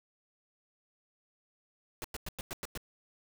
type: noise bursts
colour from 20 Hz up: pink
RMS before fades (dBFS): -39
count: 7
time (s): 2.02-2.775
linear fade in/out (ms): 0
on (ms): 23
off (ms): 99
effects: none